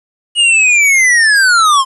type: linear sweep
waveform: square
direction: down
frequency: 2900 to 1031 Hz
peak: -7 dBFS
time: 0.35-1.85 s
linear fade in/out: 50 ms
effects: resampled to 24000 Hz + 8-bit